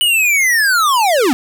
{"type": "linear sweep", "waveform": "square", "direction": "down", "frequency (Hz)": [2977, 232.8], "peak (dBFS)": -11, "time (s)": [0.01, 1.33], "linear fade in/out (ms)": 0, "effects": []}